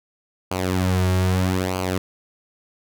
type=tone with flanger; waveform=sawtooth; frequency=92.5 Hz; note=F#2; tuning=in tune; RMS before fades=-21 dBFS; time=0.51-1.98 s; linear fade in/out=5 ms; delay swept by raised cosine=0.54 to 4.04 ms; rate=0.79 Hz; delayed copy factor=-0.7; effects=none